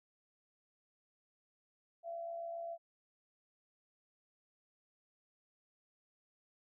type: tone with amplitude modulation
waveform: sine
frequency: 676 Hz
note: E5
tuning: 43 cents sharp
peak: -38 dBFS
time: 2.03-2.78 s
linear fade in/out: 50 ms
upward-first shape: sine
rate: 67.3 Hz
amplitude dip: 45%
effects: none